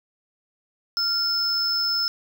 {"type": "tone pair together", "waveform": "triangle", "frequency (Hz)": [1387, 5237], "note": ["F6", "E8"], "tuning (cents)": [-12, -12], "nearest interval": "octave + major seventh", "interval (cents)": 2300, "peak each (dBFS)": [-30, -20], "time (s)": [0.97, 2.08], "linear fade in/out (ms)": 0, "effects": []}